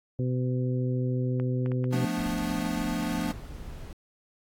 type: harmonic tone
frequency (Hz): 126.6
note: B2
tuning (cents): +43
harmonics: 1 / 2 / 3 / 4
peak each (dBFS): -26 / -32 / -36 / -38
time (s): 0.19-2.05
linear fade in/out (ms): 2
type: clicks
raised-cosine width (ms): 0.5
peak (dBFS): -26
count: 7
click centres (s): 1.399 / 1.661 / 1.718 / 1.842 / 2.208 / 2.656 / 3.025
type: chord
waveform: square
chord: B half-diminished seventh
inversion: second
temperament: equal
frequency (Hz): 174.61 / 220 / 246.9 / 293.7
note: F3 / A3 / B3 / D4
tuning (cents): 0 / 0 / 0 / 0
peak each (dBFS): -34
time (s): 1.92-3.32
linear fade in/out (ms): 10
type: noise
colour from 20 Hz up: brown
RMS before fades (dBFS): -40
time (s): 2.17-3.93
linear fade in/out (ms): 2
effects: AAC 64 kbps